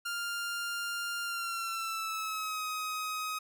sawtooth tone with pitch glide, 1399 to 1260.8 Hz, F6 to D#6, +3 to +23 cents, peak -30 dBFS, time 0.05-3.39 s, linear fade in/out 10 ms, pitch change -180 cents, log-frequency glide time 1.23-2.63 s, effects none

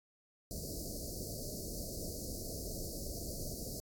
pink band-stop noise, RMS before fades -42 dBFS, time 0.51-3.8 s, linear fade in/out 0 ms, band 670 to 4400 Hz, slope 96 dB/octave, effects AAC 64 kbps

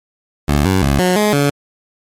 15% pulse tone with pitch steps, 72.5 / 94.5 / 69.8 / 181.7 / 210.3 / 142.8 Hz, D2 / F#2 / C#2 / F#3 / G#3 / D3, -22 / +37 / +13 / -31 / +22 / -48 cents, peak -5 dBFS, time 0.48-1.5 s, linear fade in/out 5 ms, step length 170 ms, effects MP3 64 kbps

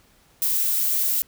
violet noise, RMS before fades -22 dBFS, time 0.42-1.22 s, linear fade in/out 0 ms, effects pink hiss -58 dBFS RMS until 1.27 s

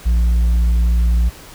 sine tone with tanh clipping, 58.27 Hz, A#1, in tune, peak -12 dBFS, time 0.05-1.3 s, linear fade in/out 20 ms, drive 4 dB, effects pink hiss -39 dBFS RMS until 1.54 s

